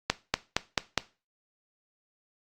accelerating click train, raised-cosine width 0.2 ms, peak -5 dBFS, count 5, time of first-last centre 0.1-0.977 s, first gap 240 ms, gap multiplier 0.94, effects noise-tail reverb RT60 0.3 s tail -17 dB re dry + Opus 48 kbps

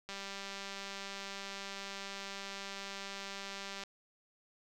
click train, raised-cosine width 0.2 ms, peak -26 dBFS, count 739, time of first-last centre 0.09-3.836 s, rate 197 Hz, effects 10-bit

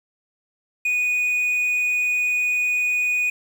triangle tone, 2473 Hz, D#7, 11 cents flat, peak -17 dBFS, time 0.85-3.3 s, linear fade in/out 5 ms, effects 8-bit

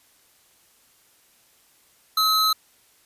square tone pair together, 1281 / 4067 Hz, E6 / C8, -50 / -50 cents, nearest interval octave + minor sixth, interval 2000 cents, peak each -21 dBFS, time 2.17-2.53 s, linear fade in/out 5 ms, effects white hiss -59 dBFS RMS until 3.05 s + resampled to 32000 Hz

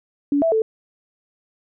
sine tone with pitch steps, 285.5 / 658 / 441.1 Hz, D4 / E5 / A4, -49 / -3 / +4 cents, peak -15 dBFS, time 0.32-0.62 s, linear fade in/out 2 ms, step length 100 ms, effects none

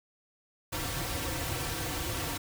pink noise with comb filter, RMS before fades -34 dBFS, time 0.72-2.38 s, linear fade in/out 10 ms, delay 4.8 ms, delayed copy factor -0.8, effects none

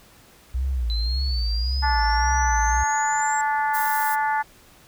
sine tone with vibrato, 60.8 Hz, B1, 26 cents flat, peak -21 dBFS, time 0.54-2.84 s, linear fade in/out 10 ms, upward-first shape sine, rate 1.8 Hz, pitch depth 170 cents each way
sine exponential sweep, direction up, 4017 to 7540 Hz, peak -29 dBFS, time 0.9-3.41 s, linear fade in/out 0 ms
harmonic tone, 290.6 Hz, D4, 18 cents flat, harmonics 3 / 4 / 5 / 6 / 7, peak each -21 / -33 / -29 / -29 / -37 dBFS, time 1.82-4.43 s, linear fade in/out 20 ms
violet noise, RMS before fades -31 dBFS, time 3.73-4.16 s, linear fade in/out 20 ms
effects pink hiss -52 dBFS RMS until 4.87 s

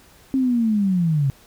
sine linear sweep, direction down, 270 to 132.2 Hz, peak -16 dBFS, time 0.34-1.3 s, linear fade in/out 0 ms, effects pink hiss -51 dBFS RMS until 1.46 s

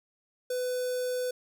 square tone with notch filter, 500 Hz, B4, 21 cents sharp, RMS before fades -31 dBFS, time 0.5-1.31 s, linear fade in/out 5 ms, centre 2200 Hz, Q 0.67, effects none

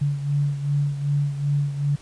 sine beating tone pair, 142.8 / 145.4 Hz, D3 / D3, -48 / -17 cents, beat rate 2.6 Hz, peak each -21 / -27 dBFS, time 0.01-1.96 s, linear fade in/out 10 ms, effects pink hiss -49 dBFS RMS until 2.01 s + resampled to 22050 Hz

